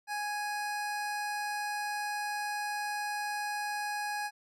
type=tone; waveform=25% pulse; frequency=830.6 Hz; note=G#5; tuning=in tune; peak=-29 dBFS; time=0.07-4.31 s; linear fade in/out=50 ms; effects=low-pass 12000 Hz 12 dB/octave